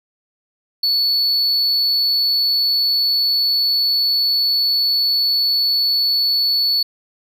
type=tone; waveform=triangle; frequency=4435 Hz; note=C#8; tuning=in tune; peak=-13 dBFS; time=0.83-6.83 s; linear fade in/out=5 ms; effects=none